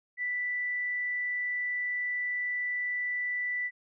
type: tone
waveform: sine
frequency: 1975.5 Hz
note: B6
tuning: in tune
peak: -29 dBFS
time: 0.17-3.71 s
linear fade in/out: 50 ms
effects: none